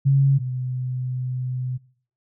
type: tone pair in turn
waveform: sine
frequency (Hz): 137.4 / 127.07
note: C#3 / B2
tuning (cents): -15 / +50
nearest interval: minor second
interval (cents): 135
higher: first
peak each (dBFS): -13 / -24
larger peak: first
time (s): 0.05-0.39 / 0.39-1.78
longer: second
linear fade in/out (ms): 20
effects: noise-tail reverb RT60 0.5 s tail -21 dB re dry